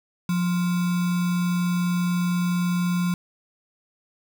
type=tone with sample-and-hold; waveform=sine; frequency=177.1 Hz; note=F3; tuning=24 cents sharp; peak=-20 dBFS; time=0.29-3.14 s; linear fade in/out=2 ms; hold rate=1225 Hz; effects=none